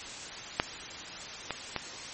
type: clicks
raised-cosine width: 0.3 ms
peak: -7 / -15 / -13 dBFS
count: 3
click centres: 0.599 / 1.507 / 1.763 s
effects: white hiss -41 dBFS RMS until 2.13 s + MP3 32 kbps